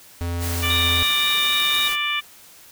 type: tone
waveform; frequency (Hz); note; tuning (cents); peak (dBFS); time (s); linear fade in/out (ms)
square; 86; F2; -26; -24; 0.21-1.03; 0
type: noise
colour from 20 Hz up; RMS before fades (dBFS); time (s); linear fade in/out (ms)
white; -30; 0.39-1.97; 50
type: harmonic tone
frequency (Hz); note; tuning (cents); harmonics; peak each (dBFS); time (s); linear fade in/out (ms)
589; D5; +5; 2 / 3 / 4 / 5 / 6; -28 / -30 / -24 / -27 / -29; 0.62-2.21; 20
type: tone with vibrato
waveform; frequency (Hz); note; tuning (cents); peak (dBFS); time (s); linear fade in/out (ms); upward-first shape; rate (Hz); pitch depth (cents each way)
sine; 3700; A#7; -14; -20; 0.7-1.88; 2; sine; 3.8; 16
effects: white hiss -47 dBFS RMS until 2.71 s